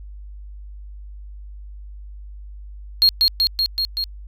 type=tone with echo; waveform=triangle; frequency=4260 Hz; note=C8; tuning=30 cents sharp; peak=-9 dBFS; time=3.02-3.09 s; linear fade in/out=0 ms; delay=190 ms; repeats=5; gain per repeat=-2 dB; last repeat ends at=4.04 s; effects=added 50 Hz sine -34 dBFS peak until 4.27 s